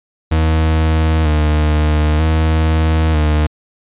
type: tone with vibrato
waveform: 40% pulse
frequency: 77.78 Hz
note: D#2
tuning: in tune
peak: -10 dBFS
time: 0.31-3.47 s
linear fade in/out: 10 ms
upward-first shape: square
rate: 0.53 Hz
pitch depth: 37 cents each way
effects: resampled to 8000 Hz